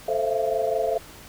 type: chord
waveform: sine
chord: F major seventh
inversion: first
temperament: equal with one note detuned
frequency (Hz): 440 / 523.3 / 659.3 / 684.1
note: A4 / C5 / E5 / F5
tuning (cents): 0 / 0 / 0 / -36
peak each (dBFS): -27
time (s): 0.08-0.98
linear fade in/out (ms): 5
effects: pink hiss -45 dBFS RMS until 1.28 s